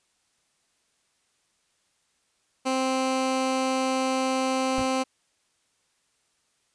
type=tone; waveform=15% pulse; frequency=261.8 Hz; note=C4; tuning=1 cent sharp; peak=-17 dBFS; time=2.65-5.04 s; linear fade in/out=20 ms
type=noise with exponential decay; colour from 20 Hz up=brown; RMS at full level=-25 dBFS; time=4.78-4.88 s; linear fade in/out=5 ms; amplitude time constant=20 ms
effects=white hiss -70 dBFS RMS until 6.74 s + resampled to 22050 Hz